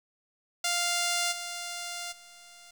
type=tone with level steps; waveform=5% pulse; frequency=698.5 Hz; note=F5; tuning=in tune; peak=-15 / -24 / -38 dBFS; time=0.64-2.71 s; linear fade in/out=5 ms; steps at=1.31 / 2.11 s; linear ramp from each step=20 ms; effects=9-bit